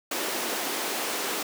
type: high-pass noise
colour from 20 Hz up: pink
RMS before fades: -30 dBFS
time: 0.11-1.43 s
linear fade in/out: 5 ms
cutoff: 280 Hz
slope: 24 dB/octave
effects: none